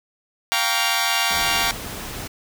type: chord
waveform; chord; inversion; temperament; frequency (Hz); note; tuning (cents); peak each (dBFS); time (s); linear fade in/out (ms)
10% pulse; G half-diminished seventh; third; equal with one note detuned; 698.5 / 784 / 932.3 / 1137.3; F5 / G5 / Bb5 / Db6; 0 / 0 / 0 / +44; -16; 0.52-1.71; 0
type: noise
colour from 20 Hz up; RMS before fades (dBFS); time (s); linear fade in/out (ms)
pink; -32; 1.3-2.28; 10
effects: none